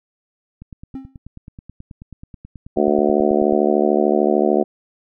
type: click train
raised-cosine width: 5 ms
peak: -24 dBFS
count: 28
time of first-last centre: 0.62-3.526 s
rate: 9.29 Hz
type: tone with exponential decay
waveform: triangle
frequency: 266.4 Hz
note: C4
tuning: 31 cents sharp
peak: -22 dBFS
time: 0.95-1.18 s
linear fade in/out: 2 ms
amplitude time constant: 49 ms
type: harmonic tone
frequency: 73.42 Hz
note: D2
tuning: in tune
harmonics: 3 / 4 / 5 / 6 / 7 / 8 / 9 / 10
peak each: -21 / -22 / -18 / -23 / -23 / -25 / -22 / -25 dBFS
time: 2.76-4.64 s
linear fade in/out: 20 ms
effects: none